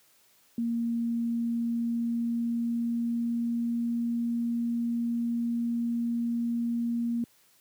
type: tone with pitch glide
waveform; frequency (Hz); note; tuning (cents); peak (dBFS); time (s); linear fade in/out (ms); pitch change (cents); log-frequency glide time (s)
sine; 233.1 to 235; A#3 to A#3; 0 to +14; -26; 0.58-7.24; 2; +14; 0.79-3.95
effects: white hiss -63 dBFS RMS until 7.6 s + high-pass 80 Hz 12 dB/octave